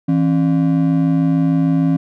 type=ring-modulated tone; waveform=triangle; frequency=217.7 Hz; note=A3; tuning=18 cents flat; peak=-7 dBFS; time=0.08-1.97 s; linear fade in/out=10 ms; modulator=53.3 Hz; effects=none